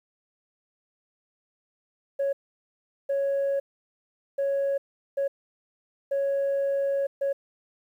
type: tone bursts at uneven times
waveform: sine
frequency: 554.4 Hz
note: C#5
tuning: in tune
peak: -21 dBFS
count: 6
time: 2.19-2.33 / 3.09-3.6 / 4.38-4.78 / 5.17-5.28 / 6.11-7.07 / 7.21-7.33 s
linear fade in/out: 10 ms
effects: tanh soft clip ceiling -21 dBFS + 10-bit